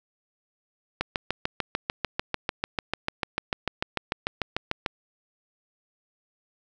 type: click train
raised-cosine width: 0.3 ms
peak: -9 dBFS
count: 27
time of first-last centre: 1.01-4.862 s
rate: 6.75 Hz
effects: none